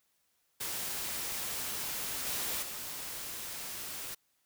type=noise with level steps; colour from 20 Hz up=white; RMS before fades=-37 / -35 / -41 dBFS; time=0.6-4.15 s; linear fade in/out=10 ms; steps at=2.26 / 2.62 s; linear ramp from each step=10 ms; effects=white hiss -75 dBFS RMS until 4.45 s